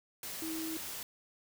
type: tone in noise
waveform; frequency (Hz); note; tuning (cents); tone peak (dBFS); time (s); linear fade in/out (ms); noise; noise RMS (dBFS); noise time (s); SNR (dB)
sine; 321.7; E4; -42; -37; 0.42-0.77; 2; white; -42; 0.23-1.03; +2
effects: none